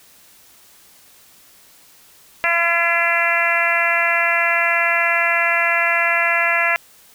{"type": "harmonic tone", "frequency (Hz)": 339.6, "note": "F4", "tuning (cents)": -48, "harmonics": [2, 3, 4, 5, 6, 7, 8], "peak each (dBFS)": [-23, -26, -24, -21, -20, -22, -24], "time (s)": [2.44, 6.76], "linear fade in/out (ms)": 0, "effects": ["white hiss -49 dBFS RMS until 7.14 s"]}